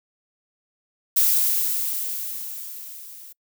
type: noise with level ramp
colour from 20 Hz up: violet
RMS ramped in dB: -17 to -43 dBFS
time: 1.16-3.33 s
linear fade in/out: 10 ms
effects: noise-tail reverb RT60 0.1 s tail -26 dB re dry